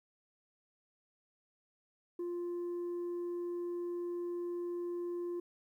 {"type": "tone", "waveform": "sine", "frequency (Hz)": 349.2, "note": "F4", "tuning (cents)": 0, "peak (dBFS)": -33, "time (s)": [2.19, 5.4], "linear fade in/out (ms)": 5, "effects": ["tanh soft clip ceiling -35 dBFS", "12-bit"]}